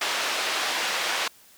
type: band-pass noise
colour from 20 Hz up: white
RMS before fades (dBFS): -27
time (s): 0.01-1.28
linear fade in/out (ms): 5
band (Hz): 490 to 3700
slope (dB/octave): 12
effects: white hiss -54 dBFS RMS until 1.57 s